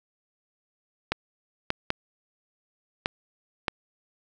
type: clicks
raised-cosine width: 0.3 ms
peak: -8 dBFS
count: 5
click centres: 1.12 / 1.704 / 1.904 / 3.059 / 3.682 s
effects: none